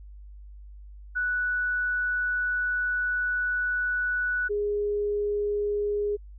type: tone pair in turn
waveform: sine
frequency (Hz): 1479 / 412.9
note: F#6 / G#4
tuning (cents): -1 / -10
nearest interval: octave + minor seventh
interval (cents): 2209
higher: first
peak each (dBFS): -24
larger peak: neither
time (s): 1.15-4.49 / 4.49-6.17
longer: first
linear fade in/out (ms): 20
effects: added 50 Hz sine -42 dBFS peak until 6.38 s